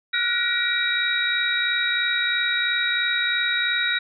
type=tone cluster; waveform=sine; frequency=1409 / 1472 / 1904 / 2329 / 3816 Hz; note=F6 / F#6 / A#6 / D7 / A#7; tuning=+15 / -9 / +36 / -15 / +40 cents; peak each=-30 / -26 / -26 / -29 / -24 dBFS; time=0.13-3.99 s; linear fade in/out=10 ms; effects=none